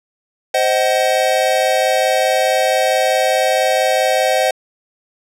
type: chord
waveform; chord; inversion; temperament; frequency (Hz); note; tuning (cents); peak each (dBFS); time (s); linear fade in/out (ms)
square; C diminished; none; just; 523.3 / 627.9 / 753.5; C5 / Eb5 / Gb5; 0 / +16 / +31; -18; 0.54-4.51; 5
effects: low-pass 12000 Hz 12 dB/octave